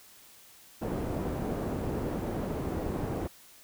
white low-pass noise, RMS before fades -33 dBFS, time 0.81-3.28 s, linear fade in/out 20 ms, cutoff 420 Hz, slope 12 dB/octave, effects white hiss -55 dBFS RMS until 3.63 s

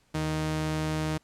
sawtooth tone pair together, 77.78 / 155.56 Hz, D#2 / D#3, 0 / 0 cents, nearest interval octave, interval 1200 cents, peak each -33 / -23 dBFS, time 0.14-1.18 s, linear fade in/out 10 ms, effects pink hiss -66 dBFS RMS until 1.23 s + low-pass 10000 Hz 12 dB/octave

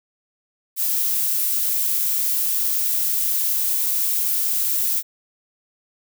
violet noise, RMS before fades -21 dBFS, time 0.76-5.03 s, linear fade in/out 50 ms, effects none

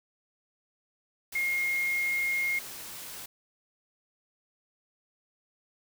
sine tone in noise, 2142 Hz, C7, 40 cents sharp, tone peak -26 dBFS, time 1.35-2.59 s, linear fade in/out 5 ms, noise white, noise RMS -42 dBFS, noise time 1.32-3.26 s, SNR +13 dB, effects none

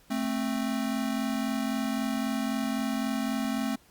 square tone pair together, 220 / 263.8 Hz, A3 / C4, 0 / +14 cents, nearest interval minor third, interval 314 cents, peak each -31 / -31 dBFS, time 0.1-3.76 s, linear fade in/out 10 ms, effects pink hiss -60 dBFS RMS until 3.9 s + Opus 48 kbps

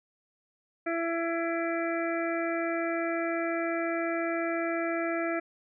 harmonic tone, 334.3 Hz, E4, 24 cents sharp, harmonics 1 / 2 / 4 / 5 / 6 / 7, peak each -31 / -32 / -37 / -39 / -39 / -40 dBFS, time 0.86-5.4 s, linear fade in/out 10 ms, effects none

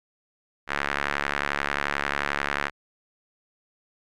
sawtooth tone with band-pass filter, 71.3 Hz, C#2, 49 cents sharp, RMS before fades -28 dBFS, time 0.67-2.71 s, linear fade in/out 50 ms, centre 1700 Hz, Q 1.9, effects none

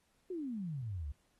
sine exponential sweep, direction down, 382.5 to 65 Hz, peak -37 dBFS, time 0.3-1.12 s, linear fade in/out 5 ms, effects pink hiss -75 dBFS RMS until 1.39 s + AAC 32 kbps

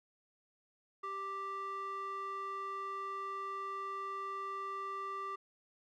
square tone with band-pass filter, 392 Hz, G4, in tune, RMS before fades -41 dBFS, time 1.03-5.36 s, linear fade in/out 10 ms, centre 1200 Hz, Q 3, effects none

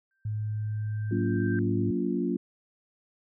sine tone with exponential growth, 1568 Hz, G6, in tune, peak -34 dBFS, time 0.11-1.59 s, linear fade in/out 1 ms, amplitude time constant 320 ms
sine tone, 106.8 Hz, G#2, 49 cents sharp, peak -28 dBFS, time 0.25-1.91 s, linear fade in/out 5 ms
sine chord, Gb major seventh, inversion none, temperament equal with one note detuned, 185 / 233.1 / 284.3 / 349.2 Hz, Gb3 / Bb3 / Db4 / F4, 0 / 0 / +44 / 0 cents, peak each -31 dBFS, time 1.11-2.37 s, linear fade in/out 5 ms
effects none

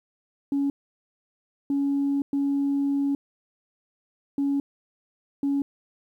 sine tone bursts at uneven times, 280 Hz, C#4, 18 cents sharp, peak -20 dBFS, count 5, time 0.52-0.7 / 1.7-2.22 / 2.33-3.15 / 4.38-4.6 / 5.43-5.62 s, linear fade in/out 2 ms, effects tanh soft clip ceiling -18 dBFS + 10-bit

